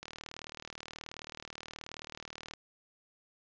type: click train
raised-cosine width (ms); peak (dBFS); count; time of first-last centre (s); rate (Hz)
0.2; -25; 98; 0.03-2.536; 38.7
effects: resampled to 16000 Hz + 11-bit